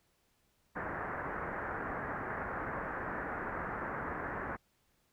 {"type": "low-pass noise", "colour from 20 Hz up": "white", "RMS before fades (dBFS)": -39, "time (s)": [0.75, 4.57], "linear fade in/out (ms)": 20, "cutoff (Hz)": 1800, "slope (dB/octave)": 48, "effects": ["pink hiss -74 dBFS RMS until 5.12 s"]}